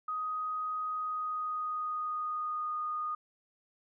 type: tone with pitch glide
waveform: sine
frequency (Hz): 1252 to 1230.5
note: D#6 to D#6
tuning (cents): +10 to -20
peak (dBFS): -32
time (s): 0.08-3.15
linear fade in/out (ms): 5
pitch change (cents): -30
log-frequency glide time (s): 0.88-2.76
effects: none